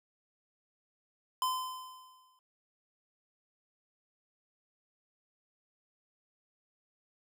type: tone with exponential decay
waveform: square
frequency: 1025 Hz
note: C6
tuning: 36 cents flat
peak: -28 dBFS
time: 1.42-2.39 s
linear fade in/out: 1 ms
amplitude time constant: 210 ms
effects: none